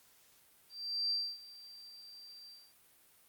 sine tone with ADSR envelope, 4699 Hz, D8, in tune, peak -30 dBFS, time 0.69-2.74 s, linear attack 420 ms, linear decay 260 ms, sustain -20 dB, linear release 250 ms, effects white hiss -65 dBFS RMS until 3.28 s + Opus 48 kbps

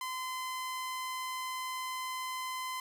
sawtooth tone, 1027 Hz, C6, 33 cents flat, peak -32 dBFS, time 0.01-2.8 s, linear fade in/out 2 ms, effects none

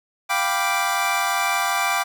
25% pulse chord, G dominant seventh, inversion third, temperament equal, 698.5 / 784 / 987.8 / 1174.7 Hz, F5 / G5 / B5 / D6, 0 / 0 / 0 / 0 cents, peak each -23 / -21 / -24 / -20 dBFS, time 0.29-2.04 s, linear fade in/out 20 ms, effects none

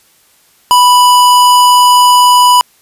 square tone, 987.8 Hz, B5, in tune, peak -4 dBFS, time 0.71-2.61 s, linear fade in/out 0 ms, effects white hiss -49 dBFS RMS until 2.81 s + resampled to 32000 Hz

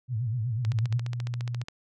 sine tone with vibrato, 116.54 Hz, A#2, in tune, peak -26 dBFS, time 0.08-1.02 s, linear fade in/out 50 ms, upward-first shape sine, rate 8.1 Hz, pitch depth 160 cents each way
click train, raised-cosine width 0.2 ms, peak -21 dBFS, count 16, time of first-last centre 0.65-1.684 s, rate 14.5 Hz
sine tone with pitch glide, 110 to 120.65 Hz, A2 to B2, 0 to -40 cents, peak -29 dBFS, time 0.66-1.64 s, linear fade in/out 20 ms, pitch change +160 cents, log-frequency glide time 0.79-0.99 s
effects none

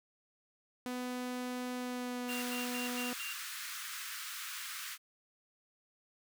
sawtooth tone with pitch glide, 249.3 to 246.4 Hz, B3 to B3, +16 to -4 cents, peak -33 dBFS, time 0.86-3.13 s, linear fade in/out 0 ms, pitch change -20 cents, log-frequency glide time 1.75-2.28 s
pink high-pass noise, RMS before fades -43 dBFS, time 2.27-4.98 s, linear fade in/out 50 ms, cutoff 1200 Hz, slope 48 dB/octave
triangle tone bursts, 2774 Hz, F7, 12 cents flat, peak -39 dBFS, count 5, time 2.29-3.328 s, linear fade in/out 0 ms, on 130 ms, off 97 ms
effects none

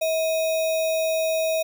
sine tone with sample-and-hold, 642 Hz, E5, 46 cents flat, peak -20 dBFS, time 0.01-1.63 s, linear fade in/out 10 ms, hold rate 3150 Hz, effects none

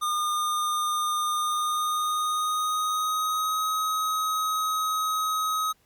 square tone with pitch glide, 1216 to 1266.2 Hz, D#6 to D#6, -40 to +30 cents, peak -25 dBFS, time 0.01-5.73 s, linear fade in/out 20 ms, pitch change +70 cents, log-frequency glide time 1.32-3.63 s, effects pink hiss -65 dBFS RMS until 5.85 s + Opus 48 kbps

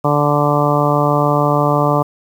harmonic tone, 146.4 Hz, D3, 5 cents flat, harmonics 1 / 2 / 3 / 4 / 5 / 6 / 7 / 8, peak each -17 / -20 / -21 / -18 / -21 / -22 / -21 / -20 dBFS, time 0.04-2.03 s, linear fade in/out 10 ms, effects 7-bit

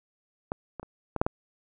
clicks, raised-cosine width 1 ms, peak -15 / -22 / -28 / -16 / -7 / -12 dBFS, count 6, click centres 0.519 / 0.797 / 0.83 / 1.163 / 1.215 / 1.265 s, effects none

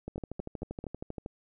two click trains, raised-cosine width 2 ms, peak -24 / -24 dBFS, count 4 / 16, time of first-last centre 0.18-0.841 / 0.08-1.261 s, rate 4.54 / 12.7 Hz, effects none

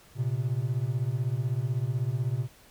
triangle beating tone pair, 116.8 / 132.8 Hz, A#2 / C3, +4 / +26 cents, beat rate 16 Hz, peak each -27 dBFS, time 0.15-2.48 s, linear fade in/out 50 ms, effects pink hiss -56 dBFS RMS until 2.7 s

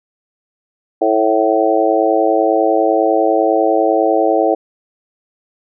harmonic tone with a mistuned harmonic, 110 Hz, A2, in tune, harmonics 3 / 4 / 5 / 6 / 7, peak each -17 / -17 / -17 / -17 / -17 dBFS, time 1.01-4.55 s, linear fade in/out 10 ms, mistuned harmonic 7, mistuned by -18 cents, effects none

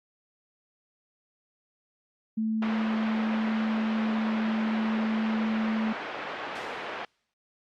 sine tone, 220 Hz, A3, in tune, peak -25 dBFS, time 2.37-5.93 s, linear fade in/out 10 ms
pink band-pass noise, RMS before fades -36 dBFS, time 2.62-7.05 s, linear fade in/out 2 ms, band 470 to 2500 Hz, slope 12 dB/octave
white noise with exponential decay, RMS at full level -38 dBFS, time 6.55-7.34 s, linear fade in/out 5 ms, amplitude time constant 170 ms
effects low-pass 4000 Hz 12 dB/octave + Opus 48 kbps

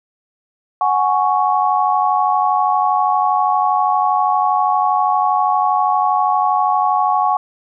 sine chord, F# suspended second, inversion none, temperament just, 740 / 832.5 / 1110 Hz, F#5 / G#5 / C#6, 0 / +4 / +2 cents, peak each -17 dBFS, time 0.81-7.37 s, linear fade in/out 2 ms, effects none

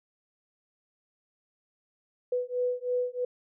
sine beating tone pair, 493.9 / 497 Hz, B4 / B4, 0 / +11 cents, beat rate 3.1 Hz, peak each -30 dBFS, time 2.32-3.25 s, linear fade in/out 5 ms, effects none

